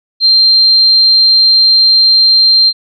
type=tone; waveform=sine; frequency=4164 Hz; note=C8; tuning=9 cents flat; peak=-4 dBFS; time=0.2-2.73 s; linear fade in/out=50 ms; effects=none